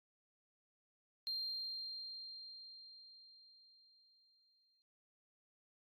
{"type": "tone with exponential decay", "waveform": "sine", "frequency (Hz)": 4186, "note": "C8", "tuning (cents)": 0, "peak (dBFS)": -36, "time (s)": [1.27, 4.82], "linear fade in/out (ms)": 0, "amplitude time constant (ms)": 770, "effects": ["tanh soft clip ceiling -35 dBFS", "AAC 64 kbps"]}